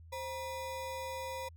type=ring-modulated tone; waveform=square; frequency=740 Hz; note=F#5; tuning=in tune; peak=-36 dBFS; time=0.12-1.49 s; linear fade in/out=10 ms; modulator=215 Hz; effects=added 82 Hz sine -51 dBFS peak until 1.56 s